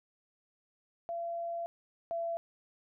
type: tone pair in turn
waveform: sine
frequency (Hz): 680 / 673.4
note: F5 / E5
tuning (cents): -46 / +37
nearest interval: unison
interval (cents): 17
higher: first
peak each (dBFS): -34 / -32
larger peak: second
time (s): 1.09-1.66 / 2.11-2.37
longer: first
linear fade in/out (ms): 0
effects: none